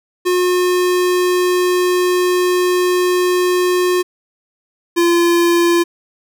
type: tone pair in turn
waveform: square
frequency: 360 / 343.4 Hz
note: F#4 / F4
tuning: -47 / -29 cents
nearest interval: minor second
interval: 82 cents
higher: first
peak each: -13 / -11 dBFS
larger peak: second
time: 0.25-4.03 / 4.96-5.84 s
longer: first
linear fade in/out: 20 ms
effects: none